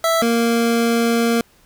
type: tone pair in turn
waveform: 25% pulse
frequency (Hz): 659.3 / 232.5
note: E5 / A#3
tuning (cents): 0 / -4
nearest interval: octave + tritone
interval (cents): 1804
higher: first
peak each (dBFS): -11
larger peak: neither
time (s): 0.04-0.22 / 0.22-1.41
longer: second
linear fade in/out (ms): 2
effects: pink hiss -54 dBFS RMS until 1.65 s